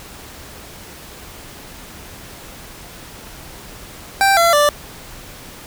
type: tone with pitch steps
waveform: 25% pulse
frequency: 784 / 678.6 / 587.3 Hz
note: G5 / F5 / D5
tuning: 0 / -50 / 0 cents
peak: -7 dBFS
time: 4.21-4.69 s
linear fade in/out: 0 ms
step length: 160 ms
effects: pink hiss -37 dBFS RMS until 5.66 s